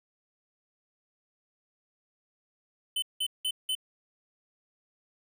square tone bursts, 3040 Hz, F#7, 46 cents sharp, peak -28 dBFS, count 4, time 2.96-3.752 s, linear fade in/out 5 ms, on 63 ms, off 180 ms, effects none

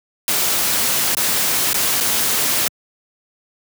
white noise with dropouts, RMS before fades -18 dBFS, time 0.28-2.68 s, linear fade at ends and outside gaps 1 ms, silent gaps 1.149-1.169 / 1.732-1.743 / 2.003-2.008 s, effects high-pass 100 Hz 12 dB/octave

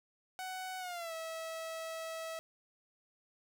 sawtooth tone with pitch glide, 746 to 649.4 Hz, F#5 to E5, +14 to -26 cents, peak -36 dBFS, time 0.39-2.39 s, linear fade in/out 0 ms, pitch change -240 cents, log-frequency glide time 0.79-1.13 s, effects none

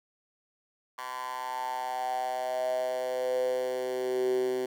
10% pulse tone with high-pass filter sweep, 127.3 Hz, C3, 47 cents flat, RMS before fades -31 dBFS, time 0.98-4.66 s, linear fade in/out 5 ms, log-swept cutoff 1100 to 340 Hz, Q 8.4, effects none

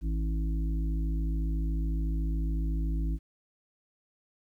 harmonic tone, 53.9 Hz, A1, 35 cents flat, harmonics 1 / 3 / 5 / 6, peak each -27 / -37 / -41 / -43 dBFS, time 0.01-3.19 s, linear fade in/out 50 ms, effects 11-bit

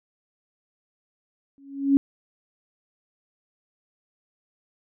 sine tone with exponential growth, 276.9 Hz, C#4, 2 cents flat, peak -11 dBFS, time 1.58-1.97 s, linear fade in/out 0 ms, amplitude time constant 83 ms, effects none

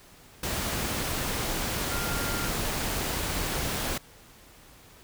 sine tone in noise, 1396.9 Hz, F6, in tune, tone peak -36 dBFS, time 1.91-2.48 s, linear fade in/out 5 ms, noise pink, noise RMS -30 dBFS, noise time 0.43-3.98 s, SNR -9 dB, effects pink hiss -53 dBFS RMS until 5.03 s

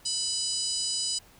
harmonic tone, 993 Hz, B5, 9 cents sharp, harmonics 3 / 4 / 5 / 6 / 7 / 8 / 9, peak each -39 / -38 / -30 / -41 / -37 / -35 / -37 dBFS, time 0.05-1.19 s, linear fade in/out 10 ms, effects pink hiss -56 dBFS RMS until 1.39 s

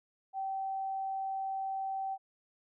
sine tone, 773 Hz, G5, 24 cents flat, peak -33 dBFS, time 0.33-2.18 s, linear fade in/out 50 ms, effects none

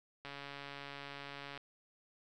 click train, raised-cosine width 0.3 ms, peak -30 dBFS, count 188, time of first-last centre 0.25-1.576 s, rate 141 Hz, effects none

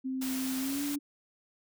sine tone with pitch glide, 261.6 to 286.9 Hz, C4 to D4, 0 to -40 cents, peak -31 dBFS, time 0.04-0.99 s, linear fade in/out 20 ms, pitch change +160 cents, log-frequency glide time 0.59-0.84 s
white noise, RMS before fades -39 dBFS, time 0.21-0.96 s, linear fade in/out 10 ms
effects none

